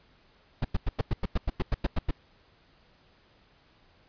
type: noise bursts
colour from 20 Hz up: brown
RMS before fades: -24 dBFS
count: 13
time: 0.62-2.11 s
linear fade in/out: 5 ms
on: 26 ms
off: 96 ms
effects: pink hiss -62 dBFS RMS until 4.08 s + resampled to 11025 Hz